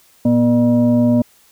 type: tone with frequency modulation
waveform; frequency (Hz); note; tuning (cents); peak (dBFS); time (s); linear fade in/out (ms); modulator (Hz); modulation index
sine; 242; B3; -35; -10; 0.25-1.22; 5; 358; 0.7
effects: white hiss -52 dBFS RMS until 1.51 s